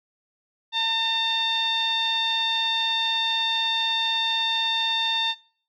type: tone with low-pass filter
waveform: sawtooth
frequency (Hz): 904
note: A5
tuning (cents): +47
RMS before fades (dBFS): -24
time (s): 0.72-5.35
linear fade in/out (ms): 50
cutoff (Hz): 3700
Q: 9.4
effects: noise-tail reverb RT60 0.5 s tail -23 dB re dry